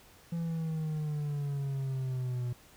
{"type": "exponential sweep", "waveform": "triangle", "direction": "down", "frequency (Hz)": [169.4, 121.4], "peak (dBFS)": -29, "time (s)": [0.32, 2.53], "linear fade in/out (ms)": 5, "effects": ["pink hiss -58 dBFS RMS until 2.76 s"]}